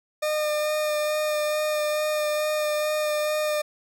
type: tone with vibrato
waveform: 40% pulse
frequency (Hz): 606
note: D#5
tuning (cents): -46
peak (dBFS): -22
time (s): 0.22-3.62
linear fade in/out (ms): 10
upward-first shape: sine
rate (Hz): 2.3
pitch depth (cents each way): 13
effects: none